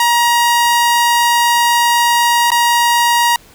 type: tone with dropouts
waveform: sawtooth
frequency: 948 Hz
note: A#5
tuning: 29 cents sharp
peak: -6 dBFS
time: 0-3.36 s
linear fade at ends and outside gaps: 2 ms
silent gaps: 2.505-2.517 s
effects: pink hiss -44 dBFS RMS until 3.54 s